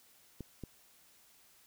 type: clicks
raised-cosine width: 3 ms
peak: -29 dBFS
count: 2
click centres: 0.407 / 0.637 s
effects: white hiss -64 dBFS RMS until 1.66 s